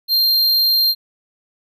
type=tone; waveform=square; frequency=4186 Hz; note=C8; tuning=in tune; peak=-13 dBFS; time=0.08-0.95 s; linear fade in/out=50 ms; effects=none